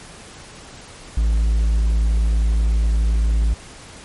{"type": "tone", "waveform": "triangle", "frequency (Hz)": 55, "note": "A1", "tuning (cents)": 0, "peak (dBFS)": -12, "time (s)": [1.17, 3.54], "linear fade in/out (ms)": 5, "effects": ["pink hiss -40 dBFS RMS until 4.04 s", "MP3 48 kbps"]}